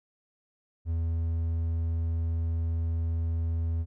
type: tone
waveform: triangle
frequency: 82.5 Hz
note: E2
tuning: 2 cents sharp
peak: -24 dBFS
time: 0.85-3.86 s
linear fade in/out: 50 ms
effects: none